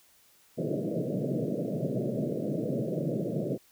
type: band-pass noise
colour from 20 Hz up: pink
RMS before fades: -31 dBFS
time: 0.57-3.58 s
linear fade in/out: 20 ms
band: 120 to 630 Hz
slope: 96 dB/octave
effects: white hiss -62 dBFS RMS until 3.71 s